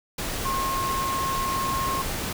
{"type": "tone in noise", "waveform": "sine", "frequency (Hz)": 1074, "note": "C6", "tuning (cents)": 45, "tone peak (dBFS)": -25, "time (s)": [0.45, 2.02], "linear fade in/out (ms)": 5, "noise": "pink", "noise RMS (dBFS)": -30, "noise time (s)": [0.18, 2.33], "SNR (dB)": 2, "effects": []}